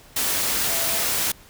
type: tone in noise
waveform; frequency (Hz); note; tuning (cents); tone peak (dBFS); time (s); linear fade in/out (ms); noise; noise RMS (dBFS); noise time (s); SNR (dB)
sine; 667; E5; +20; -34; 0.69-1.04; 5; white; -23; 0.16-1.32; -14
effects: pink hiss -49 dBFS RMS until 1.49 s